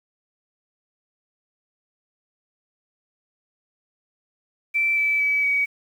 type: tone with pitch steps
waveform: sine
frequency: 2333 / 2310 / 2288 / 2265 Hz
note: D7 / D7 / D7 / C#7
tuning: -12 / -29 / -46 / +37 cents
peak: -18 dBFS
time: 4.74-5.66 s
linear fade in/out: 20 ms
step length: 230 ms
effects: 8-bit